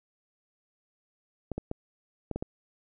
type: clicks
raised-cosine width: 2 ms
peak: -19 dBFS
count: 6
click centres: 1.517 / 1.58 / 1.714 / 2.313 / 2.36 / 2.425 s
effects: none